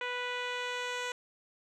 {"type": "tone with low-pass filter sweep", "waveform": "10% pulse", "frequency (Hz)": 493.1, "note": "B4", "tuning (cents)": -3, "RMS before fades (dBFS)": -36, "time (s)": [0.01, 1.12], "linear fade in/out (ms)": 2, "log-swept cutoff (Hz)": [2800, 6100], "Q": 1.2, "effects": []}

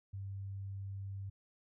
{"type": "tone", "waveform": "sine", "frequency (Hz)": 98, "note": "G2", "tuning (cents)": 0, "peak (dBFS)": -40, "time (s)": [0.13, 1.3], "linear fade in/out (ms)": 10, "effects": []}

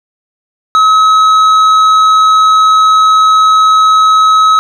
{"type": "tone with tanh clipping", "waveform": "sine", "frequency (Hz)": 1282, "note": "E6", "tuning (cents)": -49, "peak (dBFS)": -5, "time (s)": [0.75, 4.59], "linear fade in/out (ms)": 0, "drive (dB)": 8, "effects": []}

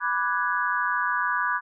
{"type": "chord", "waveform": "sine", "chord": "G# half-diminished seventh", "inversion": "first", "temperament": "equal", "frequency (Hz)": [987.8, 1174.7, 1480, 1661.2], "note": ["B5", "D6", "F#6", "G#6"], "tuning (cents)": [0, 0, 0, 0], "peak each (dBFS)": -28, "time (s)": [0, 1.61], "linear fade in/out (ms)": 50, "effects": []}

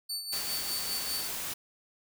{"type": "tone with tremolo", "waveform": "sawtooth", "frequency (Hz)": 4500, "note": "C#8", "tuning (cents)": 25, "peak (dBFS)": -29, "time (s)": [0.09, 1.28], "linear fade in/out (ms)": 10, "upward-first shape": "sine", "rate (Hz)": 5, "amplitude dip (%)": 60}
{"type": "noise", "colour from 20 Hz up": "white", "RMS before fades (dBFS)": -36, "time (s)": [0.32, 1.54], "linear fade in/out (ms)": 10}
{"effects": []}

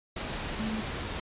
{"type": "tone in noise", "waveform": "sine", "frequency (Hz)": 219, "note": "A3", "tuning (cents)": -8, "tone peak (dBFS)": -31, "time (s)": [0.59, 0.81], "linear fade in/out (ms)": 5, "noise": "pink", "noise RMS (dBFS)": -35, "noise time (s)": [0.16, 1.2], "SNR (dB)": 1, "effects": ["resampled to 8000 Hz"]}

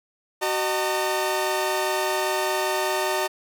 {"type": "tone cluster", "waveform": "sawtooth", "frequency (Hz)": [376.3, 613, 907], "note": ["F#4", "D#5", "A#5"], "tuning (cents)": [29, -26, -48], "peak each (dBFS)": -23, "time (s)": [0.41, 3.28], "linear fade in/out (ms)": 20, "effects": []}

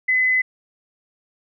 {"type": "tone", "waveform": "sine", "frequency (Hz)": 2022, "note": "B6", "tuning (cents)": 40, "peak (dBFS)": -15, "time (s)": [0.08, 0.42], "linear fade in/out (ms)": 10, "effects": []}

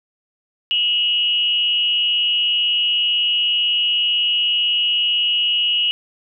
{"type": "tone with frequency modulation", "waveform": "sine", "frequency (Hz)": 2900, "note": "F#7", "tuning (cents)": -35, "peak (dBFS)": -15, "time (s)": [0.71, 5.91], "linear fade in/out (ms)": 0, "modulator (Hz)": 238, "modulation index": 0.5, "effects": []}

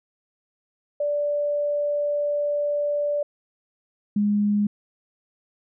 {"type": "tone pair in turn", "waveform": "sine", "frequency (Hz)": [584, 206.5], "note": ["D5", "G#3"], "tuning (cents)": [-10, -10], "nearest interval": "octave + tritone", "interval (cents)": 1800, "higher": "first", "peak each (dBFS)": [-21, -18], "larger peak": "second", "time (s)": [[1, 3.23], [4.16, 4.67]], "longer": "first", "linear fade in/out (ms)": 5, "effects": []}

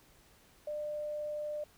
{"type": "tone", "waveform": "sine", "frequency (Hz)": 598, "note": "D5", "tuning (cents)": 31, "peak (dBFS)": -35, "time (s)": [0.67, 1.64], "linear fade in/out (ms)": 5, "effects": ["pink hiss -63 dBFS RMS until 1.77 s"]}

